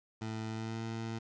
20% pulse tone with pitch glide, 110.6 to 113.19 Hz, A2 to A2, +9 to +49 cents, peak -32 dBFS, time 0.21-1.19 s, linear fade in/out 10 ms, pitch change +40 cents, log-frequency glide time 0.49-0.81 s, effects resampled to 16000 Hz + 10-bit

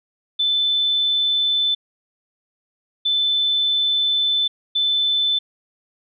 sine tone bursts at uneven times, 3520 Hz, A7, in tune, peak -16 dBFS, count 3, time 0.39-1.75 / 3.05-4.48 / 4.75-5.39 s, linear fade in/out 10 ms, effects none

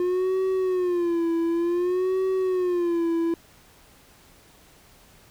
triangle tone with vibrato, 354.8 Hz, F4, 27 cents sharp, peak -19 dBFS, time 0-3.34 s, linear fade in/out 2 ms, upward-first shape sine, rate 0.55 Hz, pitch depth 110 cents each way, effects pink hiss -54 dBFS RMS until 5.3 s

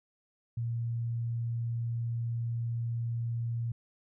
sine tone, 116.9 Hz, A#2, 5 cents sharp, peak -30 dBFS, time 0.57-3.72 s, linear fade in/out 5 ms, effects none

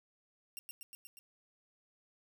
5% pulse tone with echo, 2764 Hz, F7, 19 cents flat, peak -33 dBFS, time 0.57-0.59 s, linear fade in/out 0 ms, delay 120 ms, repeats 5, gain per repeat -2 dB, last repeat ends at 1.19 s, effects 11-bit

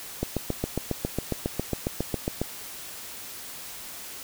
click train, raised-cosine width 2 ms, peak -12 dBFS, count 17, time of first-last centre 0.23-2.416 s, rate 7.32 Hz, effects white hiss -40 dBFS RMS until 4.23 s

